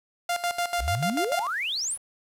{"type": "tone with tremolo", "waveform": "sawtooth", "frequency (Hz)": 698.5, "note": "F5", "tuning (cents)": 0, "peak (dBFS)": -20, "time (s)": [0.29, 1.47], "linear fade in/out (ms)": 5, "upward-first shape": "square", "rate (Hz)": 6.8, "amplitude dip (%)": 75}
{"type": "exponential sweep", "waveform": "sine", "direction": "up", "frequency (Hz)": [50.8, 11175], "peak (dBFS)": -26, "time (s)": [0.78, 1.98], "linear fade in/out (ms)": 50}
{"effects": ["resampled to 32000 Hz", "8-bit"]}